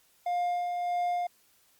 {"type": "tone with tremolo", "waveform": "triangle", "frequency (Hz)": 707, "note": "F5", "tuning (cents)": 21, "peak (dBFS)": -24, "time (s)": [0.26, 1.27], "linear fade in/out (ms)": 5, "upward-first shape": "sine", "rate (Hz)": 1.6, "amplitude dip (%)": 35, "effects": ["white hiss -65 dBFS RMS until 1.79 s", "Opus 48 kbps"]}